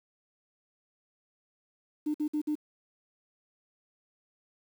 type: tone bursts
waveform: sine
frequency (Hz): 301.3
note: D4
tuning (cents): +44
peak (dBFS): -26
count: 4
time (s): 2.06-2.554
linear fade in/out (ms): 10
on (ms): 83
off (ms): 54
effects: tanh soft clip ceiling -22 dBFS + 9-bit